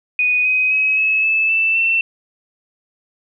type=tone with pitch steps; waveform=sine; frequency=2482 / 2515 / 2549 / 2583 / 2617 / 2652 / 2688 Hz; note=D#7 / D#7 / D#7 / E7 / E7 / E7 / E7; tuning=-5 / +18 / +41 / -36 / -13 / +10 / +33 cents; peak=-13 dBFS; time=0.19-2.01 s; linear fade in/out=2 ms; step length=260 ms; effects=none